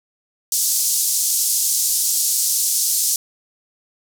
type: band-pass noise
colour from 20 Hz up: pink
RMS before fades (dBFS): -19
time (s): 0.52-3.16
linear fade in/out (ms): 2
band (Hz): 5600 to 14000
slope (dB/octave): 24
effects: none